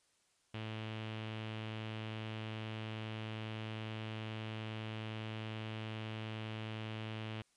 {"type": "tone with low-pass filter", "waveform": "sawtooth", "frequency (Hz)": 109.7, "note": "A2", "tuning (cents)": -5, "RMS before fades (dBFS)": -43, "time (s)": [0.54, 7.42], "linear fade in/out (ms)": 5, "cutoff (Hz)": 3000, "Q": 3.4, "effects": ["white hiss -74 dBFS RMS until 7.56 s", "resampled to 22050 Hz"]}